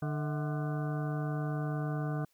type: harmonic tone with a mistuned harmonic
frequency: 149.3 Hz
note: D3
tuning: 29 cents sharp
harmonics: 1 / 2 / 3 / 4 / 5 / 7 / 8 / 9 / 10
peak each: -32 / -40 / -44 / -44 / -45 / -52 / -47 / -57 / -48 dBFS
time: 0.02-2.25 s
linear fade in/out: 5 ms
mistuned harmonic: 4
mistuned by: +120 cents
effects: white hiss -72 dBFS RMS until 2.33 s

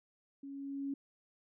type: tone with level ramp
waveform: sine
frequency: 277.2 Hz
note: C#4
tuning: in tune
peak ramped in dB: -44 to -34 dBFS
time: 0.43-0.94 s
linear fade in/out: 5 ms
effects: none

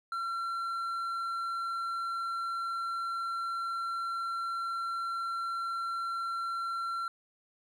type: tone with hard clipping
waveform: triangle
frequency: 1361 Hz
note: F6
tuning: 45 cents flat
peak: -33 dBFS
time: 0.12-7.08 s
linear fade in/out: 2 ms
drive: 7 dB
effects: none

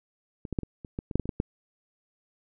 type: clicks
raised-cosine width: 3 ms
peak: -24 / -18 / -13 / -23 / -27 / -19 / -22 / -10 / -15 / -23 / -16 / -12 dBFS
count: 12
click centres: 0.452 / 0.527 / 0.588 / 0.633 / 0.848 / 0.989 / 1.112 / 1.156 / 1.197 / 1.256 / 1.292 / 1.401 s
effects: none

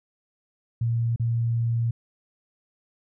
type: tone with dropouts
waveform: sine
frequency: 116.4 Hz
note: A#2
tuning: 2 cents flat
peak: -21 dBFS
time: 0.81-1.91 s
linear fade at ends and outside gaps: 5 ms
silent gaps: 1.161-1.197 s
effects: none

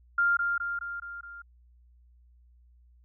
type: tone with echo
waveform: sine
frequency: 1398 Hz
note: F6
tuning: 1 cent sharp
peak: -21 dBFS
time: 0.18-0.37 s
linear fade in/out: 5 ms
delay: 210 ms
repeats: 5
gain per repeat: -4 dB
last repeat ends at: 1.42 s
effects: added 60 Hz sine -56 dBFS peak until 3.04 s

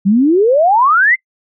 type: exponential sweep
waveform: sine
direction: up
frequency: 185 to 2114 Hz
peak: -7 dBFS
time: 0.05-1.16 s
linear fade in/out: 20 ms
effects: noise-tail reverb RT60 0.1 s tail -26 dB re dry

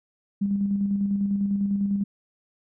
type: tone with tremolo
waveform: sine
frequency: 200 Hz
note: G3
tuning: 35 cents sharp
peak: -20 dBFS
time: 0.41-2.04 s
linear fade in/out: 10 ms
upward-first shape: square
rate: 10 Hz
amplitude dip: 35%
effects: none

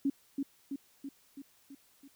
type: tone with echo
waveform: sine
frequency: 276.7 Hz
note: C#4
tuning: 3 cents flat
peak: -26 dBFS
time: 0.05-0.1 s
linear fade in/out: 5 ms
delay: 330 ms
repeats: 6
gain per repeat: -4 dB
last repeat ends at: 2.08 s
effects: white hiss -66 dBFS RMS until 2.15 s

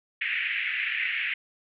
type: band-pass noise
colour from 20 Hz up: pink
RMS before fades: -29 dBFS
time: 0.21-1.34 s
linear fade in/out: 5 ms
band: 1800 to 2700 Hz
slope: 48 dB/octave
effects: none

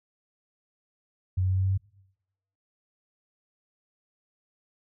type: tone with pitch steps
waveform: sine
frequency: 92.5 / 93.25 / 94.01 / 94.77 / 95.54 / 96.32 Hz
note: F#2 / F#2 / F#2 / F#2 / G2 / G2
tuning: 0 / +14 / +28 / +42 / -44 / -30 cents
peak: -22 dBFS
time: 1.37-1.778 s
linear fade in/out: 10 ms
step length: 68 ms
effects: noise-tail reverb RT60 0.9 s tail -25 dB re dry

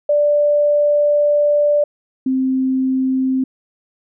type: tone pair in turn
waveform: sine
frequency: 587.3 / 261.6 Hz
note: D5 / C4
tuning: 0 / 0 cents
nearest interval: octave + major second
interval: 1400 cents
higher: first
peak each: -11 / -14 dBFS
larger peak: first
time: 0.09-1.84 / 2.26-3.44 s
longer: first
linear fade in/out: 5 ms
effects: none

